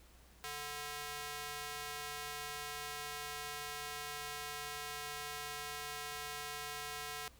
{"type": "tone with high-pass filter", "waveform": "square", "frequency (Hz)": 146.83, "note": "D3", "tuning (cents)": 0, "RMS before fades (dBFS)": -44, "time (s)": [0.44, 7.28], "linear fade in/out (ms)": 0, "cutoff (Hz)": 910, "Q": 0.53, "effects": ["added 60 Hz sine -61 dBFS peak until 7.39 s", "pink hiss -64 dBFS RMS until 7.39 s"]}